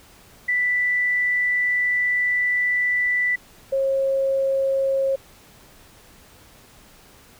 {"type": "tone pair in turn", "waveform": "sine", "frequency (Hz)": [1977, 540.5], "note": ["B6", "C#5"], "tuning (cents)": [1, -44], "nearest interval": "octave + minor seventh", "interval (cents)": 2245, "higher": "first", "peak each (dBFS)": -18, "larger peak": "neither", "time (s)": [[0.48, 3.36], [3.72, 5.16]], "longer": "first", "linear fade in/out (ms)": 10, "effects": ["pink hiss -50 dBFS RMS until 7.39 s"]}